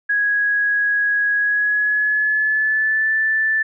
sine tone with pitch glide, 1661.2 to 1760 Hz, G#6 to A6, 0 to 0 cents, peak -15 dBFS, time 0.09-3.63 s, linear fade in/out 10 ms, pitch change +100 cents, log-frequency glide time 1.36-3.12 s, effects none

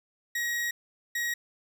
40% pulse tone bursts at uneven times, 1897 Hz, A#6, 30 cents sharp, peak -27 dBFS, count 2, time 0.35-0.71 / 1.15-1.34 s, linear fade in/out 5 ms, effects none

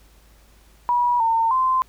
sine tone with pitch steps, 969 / 908 / 1037 Hz, B5 / A#5 / C6, -33 / -46 / -16 cents, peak -16 dBFS, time 0.89-1.82 s, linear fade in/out 0 ms, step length 310 ms, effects added 52 Hz sine -51 dBFS peak until 1.88 s + pink hiss -56 dBFS RMS until 1.88 s

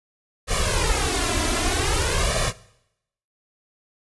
pink noise with flanger, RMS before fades -22 dBFS, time 0.47-2.53 s, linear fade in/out 50 ms, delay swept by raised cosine 1.7 to 3 ms, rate 0.52 Hz, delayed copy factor +0.95, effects noise-tail reverb RT60 0.8 s tail -20 dB re dry + resampled to 24000 Hz

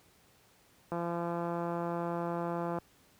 click train, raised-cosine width 1 ms, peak -22 dBFS, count 320, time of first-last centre 0.92-2.785 s, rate 171 Hz, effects pink hiss -64 dBFS RMS until 3.19 s + high-pass 60 Hz 12 dB/octave

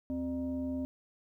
sine tone with frequency modulation, 261.6 Hz, C4, in tune, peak -32 dBFS, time 0.1-0.85 s, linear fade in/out 0 ms, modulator 339 Hz, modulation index 0.59, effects 12-bit

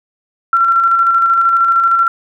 sine tone with tremolo, 1359 Hz, F6, 48 cents flat, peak -7 dBFS, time 0.53-2.08 s, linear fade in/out 2 ms, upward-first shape square, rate 13 Hz, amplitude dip 30%, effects none

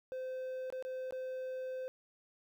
triangle tone with dropouts, 516 Hz, C5, 24 cents flat, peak -36 dBFS, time 0.12-1.88 s, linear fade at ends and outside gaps 0 ms, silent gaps 0.702-0.725 / 0.825-0.85 / 1.108-1.124 s, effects 12-bit

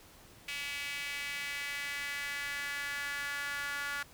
sawtooth tone with high-pass filter sweep, 285.3 Hz, C#4, 50 cents sharp, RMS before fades -38 dBFS, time 0.48-4.03 s, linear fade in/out 5 ms, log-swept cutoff 2400 to 1500 Hz, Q 3.6, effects pink hiss -57 dBFS RMS until 4.13 s

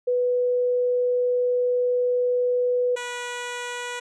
sine / 10% pulse tone pair in turn, 493.9 / 487.4 Hz, B4 / B4, 0 / -23 cents, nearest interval unison, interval 23 cents, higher first, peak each -19 / -21 dBFS, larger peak first, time 0.07-2.96 / 2.96-4 s, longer first, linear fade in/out 10 ms, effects resampled to 24000 Hz

